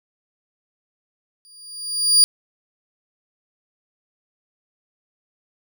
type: tone with exponential growth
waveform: 30% pulse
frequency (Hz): 4800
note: D8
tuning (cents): +37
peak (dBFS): -5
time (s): 1.45-2.24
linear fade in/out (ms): 0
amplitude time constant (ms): 170
effects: none